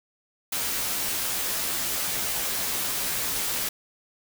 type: noise with comb filter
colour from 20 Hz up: white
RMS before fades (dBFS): -28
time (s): 0.52-3.69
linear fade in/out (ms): 5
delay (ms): 13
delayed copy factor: -0.6
effects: none